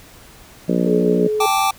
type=harmonic tone; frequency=60 Hz; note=B1; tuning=49 cents flat; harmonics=3 / 4 / 5 / 6 / 7 / 8 / 9 / 10; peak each=-19 / -21 / -23 / -25 / -26 / -27 / -28 / -29 dBFS; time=0.68-1.28 s; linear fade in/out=10 ms
type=tone; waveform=sine; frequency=426.7 Hz; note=G#4; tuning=47 cents sharp; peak=-17 dBFS; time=0.86-1.46 s; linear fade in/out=5 ms
type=chord; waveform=square; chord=G suspended second; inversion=none; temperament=equal with one note detuned; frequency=784 / 871.4 / 1174.7 Hz; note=G5 / A5 / D6; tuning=0 / -17 / 0 cents; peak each=-19 / -22 / -20 dBFS; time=1.4-1.71 s; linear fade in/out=5 ms
effects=pink hiss -44 dBFS RMS until 1.78 s